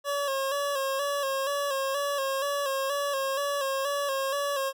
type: tone with vibrato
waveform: 25% pulse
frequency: 554.4 Hz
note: C#5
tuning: in tune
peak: -23 dBFS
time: 0.04-4.73 s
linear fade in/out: 50 ms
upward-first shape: square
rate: 2.1 Hz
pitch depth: 46 cents each way
effects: none